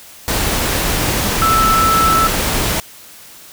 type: tone in noise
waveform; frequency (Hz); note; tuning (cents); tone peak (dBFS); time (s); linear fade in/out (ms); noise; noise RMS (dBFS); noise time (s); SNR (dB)
sine; 1318.5; E6; 0; -11; 1.42-2.27; 0; pink; -17; 0.28-2.8; +3
effects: white hiss -39 dBFS RMS until 3.52 s